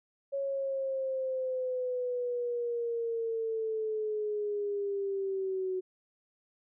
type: linear sweep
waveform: sine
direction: down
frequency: 554.4 to 370 Hz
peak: -30 dBFS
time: 0.32-5.81 s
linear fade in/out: 20 ms
effects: none